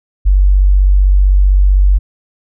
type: tone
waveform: sine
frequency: 47.83 Hz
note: G1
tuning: 42 cents flat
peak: -5 dBFS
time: 0.25-1.99 s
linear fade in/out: 20 ms
effects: none